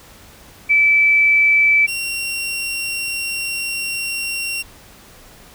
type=tone pair in turn; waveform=sine / sawtooth; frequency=2313 / 2746 Hz; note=D7 / F7; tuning=-27 / -30 cents; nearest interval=minor third; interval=297 cents; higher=second; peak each=-10 / -18 dBFS; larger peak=first; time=0.69-1.87 / 1.87-4.63 s; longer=second; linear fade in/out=20 ms; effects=pink hiss -44 dBFS RMS until 5.54 s